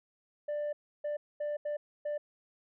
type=tone bursts at uneven times; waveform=sine; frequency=591 Hz; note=D5; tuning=11 cents sharp; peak=-29 dBFS; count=5; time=0.48-0.73 / 1.04-1.17 / 1.4-1.57 / 1.65-1.77 / 2.05-2.18 s; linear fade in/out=10 ms; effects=tanh soft clip ceiling -31 dBFS